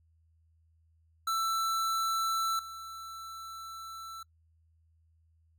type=tone with level steps; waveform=square; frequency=1331 Hz; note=E6; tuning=16 cents sharp; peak=-29 / -42 dBFS; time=1.27-4.23 s; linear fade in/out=5 ms; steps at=2.59 s; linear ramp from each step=2 ms; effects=noise-tail reverb RT60 0.1 s tail -25 dB re dry + added 81 Hz sine -64 dBFS peak until 5.58 s